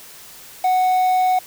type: tone with quantisation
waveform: triangle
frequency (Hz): 740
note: F#5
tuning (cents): 0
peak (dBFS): -12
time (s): 0.64-1.39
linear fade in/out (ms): 5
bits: 6
effects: white hiss -41 dBFS RMS until 1.46 s